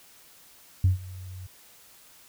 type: tone with ADSR envelope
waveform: sine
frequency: 92.5 Hz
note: F#2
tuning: in tune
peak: -14 dBFS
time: 0.84-1.47 s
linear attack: 4 ms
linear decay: 130 ms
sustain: -23 dB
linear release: 9 ms
effects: tanh soft clip ceiling -13 dBFS + white hiss -54 dBFS RMS until 2.28 s